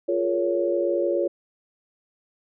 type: chord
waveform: sine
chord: Bb minor seventh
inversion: second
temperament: just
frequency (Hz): 349.6 / 419.5 / 466.2 / 559.4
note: F4 / Ab4 / Bb4 / Db5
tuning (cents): +2 / +17 / 0 / +16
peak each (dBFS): -24 / -30 / -30 / -24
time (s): 0.08-1.28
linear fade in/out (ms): 10
effects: none